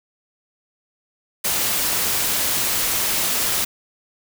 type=noise; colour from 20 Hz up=white; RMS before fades=-21 dBFS; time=1.44-3.65 s; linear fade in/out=10 ms; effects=none